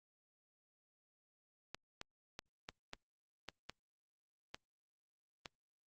clicks, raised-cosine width 0.2 ms, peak -27 dBFS, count 9, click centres 1.746 / 2.014 / 2.391 / 2.689 / 2.934 / 3.487 / 3.696 / 4.545 / 5.458 s, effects Opus 48 kbps

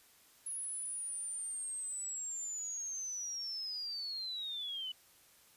sine linear sweep, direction down, 10548 to 2960 Hz, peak -38 dBFS, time 0.46-4.92 s, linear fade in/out 5 ms, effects white hiss -64 dBFS RMS until 5.56 s + resampled to 32000 Hz

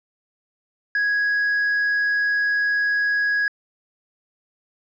triangle tone with hard clipping, 1661.2 Hz, G#6, in tune, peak -17 dBFS, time 0.95-3.48 s, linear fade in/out 2 ms, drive 1 dB, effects resampled to 16000 Hz

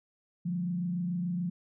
sine tone with frequency modulation, 176.4 Hz, F3, 18 cents sharp, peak -29 dBFS, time 0.45-1.5 s, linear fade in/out 10 ms, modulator 26.9 Hz, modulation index 0.51, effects none

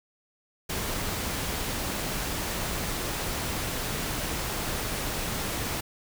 pink noise, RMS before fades -31 dBFS, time 0.69-5.81 s, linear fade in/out 10 ms, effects none

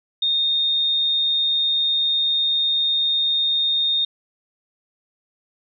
sine tone, 3676 Hz, A#7, 25 cents flat, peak -17 dBFS, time 0.22-4.05 s, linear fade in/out 5 ms, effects none

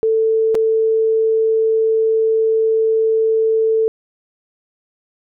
sine tone with dropouts, 443.9 Hz, A4, 15 cents sharp, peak -12 dBFS, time 0.03-3.88 s, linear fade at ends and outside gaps 0 ms, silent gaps 0.546-0.552 s, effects none

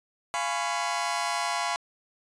sawtooth chord, C# dominant seventh, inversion first, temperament just, 693 / 831.5 / 997.9 / 1108.7 Hz, E#5 / G#5 / B5 / C#6, -14 / +2 / +18 / 0 cents, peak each -28 / -29 / -28 / -30 dBFS, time 0.34-1.76 s, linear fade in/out 0 ms, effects resampled to 22050 Hz

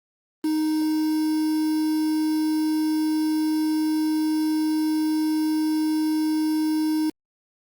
triangle tone with quantisation, 311.1 Hz, D#4, in tune, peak -18 dBFS, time 0.44-7.1 s, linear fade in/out 5 ms, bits 6, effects Opus 24 kbps

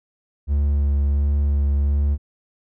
triangle tone with vibrato, 71.3 Hz, C#2, 49 cents sharp, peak -14 dBFS, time 0.47-2.18 s, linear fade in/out 50 ms, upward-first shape sine, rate 1.4 Hz, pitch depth 16 cents each way, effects none

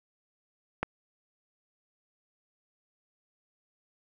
click, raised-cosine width 0.5 ms, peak -13 dBFS, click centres 0.83 s, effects none

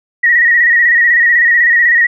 sine tone with vibrato, 1896 Hz, A#6, 29 cents sharp, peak -6 dBFS, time 0.23-2.07 s, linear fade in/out 10 ms, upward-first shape square, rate 16 Hz, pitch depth 39 cents each way, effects none

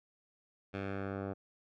10% pulse tone with low-pass filter sweep, 98 Hz, G2, in tune, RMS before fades -39 dBFS, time 0.73-1.34 s, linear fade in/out 20 ms, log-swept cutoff 2700 to 930 Hz, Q 1.3, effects none

